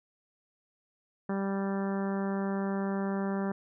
harmonic tone, 196 Hz, G3, in tune, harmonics 1 / 2 / 3 / 4 / 5 / 6 / 7 / 8 / 9, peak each -30 / -36 / -40 / -42 / -44 / -46 / -47 / -48 / -49 dBFS, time 1.29-3.52 s, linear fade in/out 5 ms, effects none

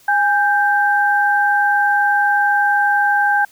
sine tone pair together, 820.1 / 1568 Hz, G#5 / G6, -22 / 0 cents, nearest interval major seventh, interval 1122 cents, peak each -15 dBFS, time 0.08-3.45 s, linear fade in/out 5 ms, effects white hiss -50 dBFS RMS until 3.51 s

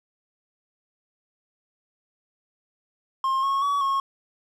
triangle tone with pitch steps, 1065 / 1094 / 1133 / 1091 Hz, C6 / C#6 / C#6 / C#6, +30 / -23 / +37 / -28 cents, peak -19 dBFS, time 3.24-4 s, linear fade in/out 2 ms, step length 190 ms, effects none

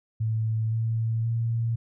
sine tone with pitch steps, 110.8 / 113 / 115.24 Hz, A2 / A2 / A#2, +13 / +47 / -19 cents, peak -23 dBFS, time 0.2-1.76 s, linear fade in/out 10 ms, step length 520 ms, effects none

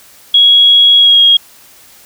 sine tone with pitch glide, 3322 to 3274 Hz, G#7 to G#7, 0 to -25 cents, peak -3 dBFS, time 0.34-1.37 s, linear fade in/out 5 ms, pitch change -25 cents, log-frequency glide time 0.98-1.21 s, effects white hiss -41 dBFS RMS until 2.05 s

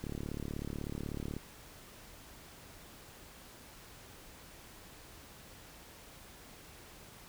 click train, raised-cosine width 3 ms, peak -26 dBFS, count 49, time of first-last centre 0.04-1.366 s, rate 36.2 Hz, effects pink hiss -54 dBFS RMS until 7.28 s

